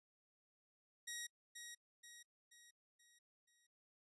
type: tone with echo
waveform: 10% pulse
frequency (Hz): 1896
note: A#6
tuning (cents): +29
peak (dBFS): -36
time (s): 1.07-1.27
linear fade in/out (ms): 10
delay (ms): 480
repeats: 5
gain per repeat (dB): -6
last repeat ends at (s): 3.67
effects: noise-tail reverb RT60 0.1 s tail -26 dB re dry + resampled to 24000 Hz